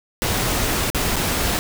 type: noise with dropouts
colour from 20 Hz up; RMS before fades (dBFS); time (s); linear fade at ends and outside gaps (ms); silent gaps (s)
pink; -21; 0.22-1.59; 0; 0.901-0.947 / 1.159-1.165
effects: none